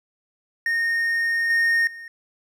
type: tone with level steps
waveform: triangle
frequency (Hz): 1844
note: A#6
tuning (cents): -19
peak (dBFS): -18 / -15 / -34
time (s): 0.66-2.08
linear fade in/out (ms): 2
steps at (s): 1.5 / 1.87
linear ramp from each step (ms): 2
effects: none